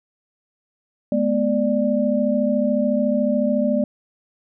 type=tone cluster; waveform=sine; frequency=212.3 / 246.2 / 590 Hz; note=G#3 / B3 / D5; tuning=+38 / -5 / +8 cents; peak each=-21 dBFS; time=1.12-3.84 s; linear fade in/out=2 ms; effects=none